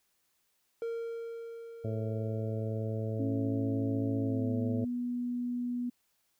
triangle tone with exponential decay, 461.7 Hz, A#4, 17 cents flat, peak -30 dBFS, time 0.82-3.95 s, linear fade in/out 1 ms, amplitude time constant 680 ms
harmonic tone, 110 Hz, A2, in tune, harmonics 1 / 2 / 3 / 4 / 5 / 6, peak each -33 / -40 / -45 / -40 / -42 / -46 dBFS, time 1.84-4.85 s, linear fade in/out 10 ms
sine tone with pitch glide, 274.1 to 244.2 Hz, C#4 to B3, -19 to -19 cents, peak -31 dBFS, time 3.19-5.9 s, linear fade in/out 10 ms, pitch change -200 cents, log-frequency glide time 4.23-4.58 s
effects white hiss -75 dBFS RMS until 6.39 s

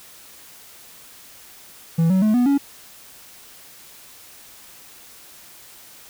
triangle tone with pitch steps, 164.81 / 188.23 / 215 / 245.5 / 280.4 Hz, E3 / F#3 / A3 / B3 / C#4, 0 / +30 / -40 / -10 / +20 cents, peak -12 dBFS, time 1.98-2.58 s, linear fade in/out 10 ms, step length 120 ms, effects white hiss -45 dBFS RMS until 6.09 s

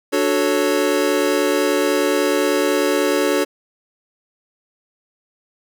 square chord, D major seventh, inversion none, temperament equal, 293.7 / 370 / 440 / 554.4 Hz, D4 / F#4 / A4 / C#5, 0 / 0 / 0 / 0 cents, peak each -22 dBFS, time 0.12-3.45 s, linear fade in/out 20 ms, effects none

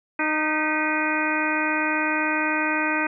harmonic tone with a mistuned harmonic, 307.9 Hz, D#4, 18 cents flat, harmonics 1 / 2 / 3 / 4 / 5 / 6 / 7 / 8, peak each -27 / -32 / -29 / -31 / -27 / -30 / -33 / -28 dBFS, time 0.19-3.07 s, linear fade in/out 5 ms, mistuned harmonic 6, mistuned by +73 cents, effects none

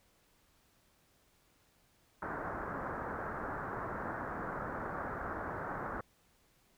white low-pass noise, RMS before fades -40 dBFS, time 2.22-6.01 s, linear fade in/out 5 ms, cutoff 1600 Hz, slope 48 dB/octave, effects pink hiss -70 dBFS RMS until 6.77 s

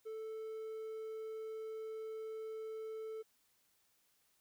triangle tone, 440 Hz, A4, in tune, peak -40 dBFS, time 0.05-3.23 s, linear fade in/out 20 ms, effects white hiss -75 dBFS RMS until 4.4 s

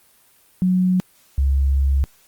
sine tone pair in turn, 183.6 / 68.34 Hz, F#3 / C#2, -13 / -24 cents, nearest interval octave + perfect fourth, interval 1711 cents, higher first, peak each -14 dBFS, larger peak neither, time 0.62-1 / 1.38-2.04 s, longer second, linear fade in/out 0 ms, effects white hiss -55 dBFS RMS until 2.27 s + Opus 32 kbps

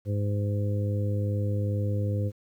harmonic tone, 102.4 Hz, G#2, 24 cents flat, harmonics 1 / 2 / 3 / 4 / 5, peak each -25 / -36 / -38 / -41 / -36 dBFS, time 0.05-2.32 s, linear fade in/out 50 ms, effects 10-bit

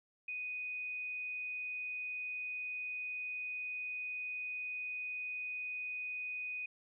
sine tone, 2489 Hz, D#7, in tune, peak -38 dBFS, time 0.28-6.66 s, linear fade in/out 5 ms, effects none

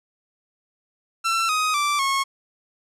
sawtooth tone with pitch steps, 1344 / 1254 / 1170 / 1091.7 Hz, E6 / D#6 / D6 / C#6, +33 / +13 / -7 / -27 cents, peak -16 dBFS, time 1.24-2.24 s, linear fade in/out 20 ms, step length 250 ms, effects low-pass 10000 Hz 12 dB/octave

